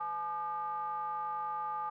triangle ring-modulated tone, 175.9 Hz, F3, 13 cents sharp, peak -29 dBFS, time 0-1.9 s, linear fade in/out 10 ms, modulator 1030 Hz, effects none

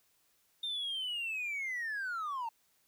triangle linear sweep, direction down, 3639 to 880 Hz, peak -32 dBFS, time 0.63-2.49 s, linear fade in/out 5 ms, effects tanh soft clip ceiling -30 dBFS + white hiss -72 dBFS RMS until 2.87 s

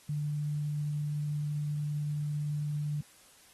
sine tone, 148.2 Hz, D3, 16 cents sharp, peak -30 dBFS, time 0.09-3.01 s, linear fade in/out 5 ms, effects white hiss -59 dBFS RMS until 3.53 s + AAC 32 kbps

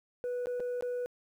sine tone with dropouts, 491.6 Hz, B4, 8 cents flat, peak -29 dBFS, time 0.24-1.06 s, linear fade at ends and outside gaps 0 ms, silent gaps 0.458-0.47 / 0.598-0.603 / 0.809-0.824 s, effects tanh soft clip ceiling -31 dBFS + 11-bit

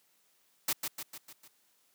white noise with echo, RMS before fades -30 dBFS, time 0.68-0.73 s, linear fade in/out 5 ms, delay 150 ms, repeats 5, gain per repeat -5 dB, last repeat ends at 1.48 s, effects white hiss -70 dBFS RMS until 1.94 s + high-pass 150 Hz 12 dB/octave

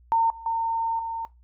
sine tone with level steps, 911 Hz, A#5, 40 cents flat, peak -17 / -37 / -22 / -27 dBFS, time 0.12-1.25 s, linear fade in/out 0 ms, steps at 0.3 / 0.46 / 0.99 s, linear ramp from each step 2 ms, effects noise-tail reverb RT60 0.2 s tail -19 dB re dry + added 60 Hz sine -52 dBFS peak until 1.43 s

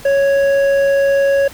sine tone with hard clipping, 554.4 Hz, C#5, in tune, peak -12 dBFS, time 0.05-1.48 s, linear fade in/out 5 ms, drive 7 dB, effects pink hiss -37 dBFS RMS until 1.53 s

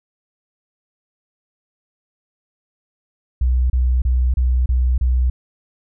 sine tone bursts, 62.6 Hz, B1, 24 cents sharp, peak -13 dBFS, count 6, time 3.41-5.3 s, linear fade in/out 5 ms, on 290 ms, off 30 ms, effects none

